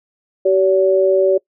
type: tone pair together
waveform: sine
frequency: 382.4 / 569.8 Hz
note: G4 / C#5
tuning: -43 / +48 cents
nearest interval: perfect fifth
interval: 691 cents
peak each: -13 dBFS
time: 0.45-1.38 s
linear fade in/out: 10 ms
effects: noise-tail reverb RT60 0.1 s tail -22 dB re dry